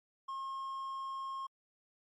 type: tone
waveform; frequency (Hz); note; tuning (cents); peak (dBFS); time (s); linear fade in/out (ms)
triangle; 1075; C6; +47; -36; 0.28-1.47; 10
effects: MP3 48 kbps